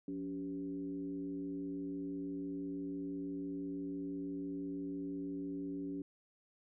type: tone with frequency modulation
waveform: sine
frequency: 284 Hz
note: C#4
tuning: 42 cents sharp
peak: -38 dBFS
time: 0.08-6.02 s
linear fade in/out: 2 ms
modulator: 106 Hz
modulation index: 0.69
effects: none